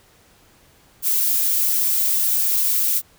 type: noise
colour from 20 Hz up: violet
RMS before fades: -19 dBFS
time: 1.02-3.02 s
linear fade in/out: 50 ms
effects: pink hiss -54 dBFS RMS until 3.18 s